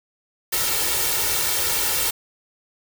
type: noise with comb filter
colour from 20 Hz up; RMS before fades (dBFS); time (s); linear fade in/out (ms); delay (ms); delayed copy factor
white; -22; 0.52-2.11; 10; 2.2; +0.7
effects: none